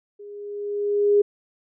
sine tone with level ramp, 410 Hz, G#4, 22 cents flat, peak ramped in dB -38 to -12 dBFS, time 0.19-1.22 s, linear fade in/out 10 ms, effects none

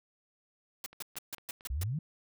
white noise bursts, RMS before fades -39 dBFS, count 7, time 0.84-1.834 s, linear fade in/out 2 ms, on 22 ms, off 140 ms
click train, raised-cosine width 0.3 ms, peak -36 dBFS, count 5, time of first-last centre 0.93-1.835 s, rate 4.42 Hz
sine exponential sweep, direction up, 58.27 to 169.2 Hz, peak -31 dBFS, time 1.7-1.99 s, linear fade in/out 5 ms
effects none

